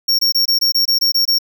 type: tone bursts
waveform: square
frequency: 5520 Hz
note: F8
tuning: 21 cents flat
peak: -12 dBFS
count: 10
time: 0.08-1.387 s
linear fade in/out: 10 ms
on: 110 ms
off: 23 ms
effects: none